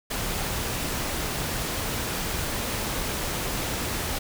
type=noise; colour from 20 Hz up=pink; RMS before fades=-29 dBFS; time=0.1-4.19 s; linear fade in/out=10 ms; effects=none